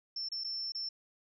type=tone with dropouts; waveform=sine; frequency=5370 Hz; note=E8; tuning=31 cents sharp; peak=-35 dBFS; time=0.16-0.89 s; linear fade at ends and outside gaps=5 ms; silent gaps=0.288-0.317 / 0.438-0.444 / 0.721-0.748 s; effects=none